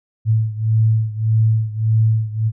sine beating tone pair, 110 / 111.7 Hz, A2 / A2, 0 / +27 cents, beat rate 1.7 Hz, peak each -15 / -18 dBFS, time 0.25-2.52 s, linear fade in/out 50 ms, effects none

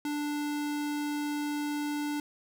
square tone, 294.1 Hz, D4, 3 cents sharp, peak -31 dBFS, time 0.05-2.2 s, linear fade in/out 2 ms, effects none

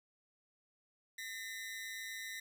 sawtooth ring-modulated tone, 1923 Hz, B6, 47 cents flat, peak -36 dBFS, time 1.18-2.4 s, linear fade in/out 5 ms, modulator 104 Hz, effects none

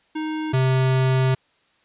square tone pair in turn, 311.1 / 130.8 Hz, D#4 / C3, 0 / 0 cents, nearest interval octave + minor third, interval 1500 cents, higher first, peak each -25 / -17 dBFS, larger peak second, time 0.15-0.53 / 0.53-1.35 s, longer second, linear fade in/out 10 ms, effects white hiss -62 dBFS RMS until 1.84 s + resampled to 8000 Hz

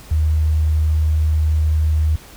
sine tone, 77.6 Hz, D#2, 4 cents flat, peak -13 dBFS, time 0.11-2.16 s, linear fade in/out 5 ms, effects added 50 Hz sine -44 dBFS peak until 2.36 s + pink hiss -42 dBFS RMS until 2.36 s

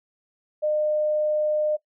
sine tone, 607 Hz, D#5, 43 cents flat, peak -20 dBFS, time 0.62-1.77 s, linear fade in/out 20 ms, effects noise-tail reverb RT60 0.1 s tail -18 dB re dry

